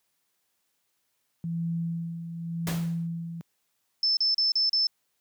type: tone with tremolo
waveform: sine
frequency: 167.4 Hz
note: E3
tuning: 27 cents sharp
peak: -26 dBFS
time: 1.44-3.41 s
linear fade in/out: 0 ms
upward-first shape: sine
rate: 0.9 Hz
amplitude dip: 60%
type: noise with exponential decay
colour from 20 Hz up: pink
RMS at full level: -30 dBFS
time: 2.67-3.07 s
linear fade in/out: 1 ms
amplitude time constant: 85 ms
type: tone bursts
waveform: sine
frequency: 5274 Hz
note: E8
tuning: in tune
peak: -21 dBFS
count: 5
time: 4.03-4.87 s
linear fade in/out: 2 ms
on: 140 ms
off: 35 ms
effects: white hiss -75 dBFS RMS until 5.2 s + high-pass 80 Hz 12 dB/octave